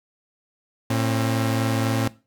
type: tone pair together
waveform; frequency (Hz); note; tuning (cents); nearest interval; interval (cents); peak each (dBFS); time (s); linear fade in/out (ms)
sawtooth; 112.1 / 268.1; A2 / C4; +33 / +42; octave + minor third; 1509; -18 / -21; 0.9-2.08; 5
effects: noise-tail reverb RT60 0.3 s tail -19 dB re dry